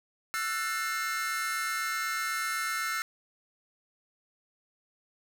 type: chord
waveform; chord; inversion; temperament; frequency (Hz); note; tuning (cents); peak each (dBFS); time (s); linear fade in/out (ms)
45% pulse; F# half-diminished seventh; third; just; 1332 / 1480 / 1776 / 2131; E6 / F#6 / A6 / C7; +18 / 0 / +16 / +31; -33 / -37 / -37 / -36; 0.34-3.02; 0
effects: none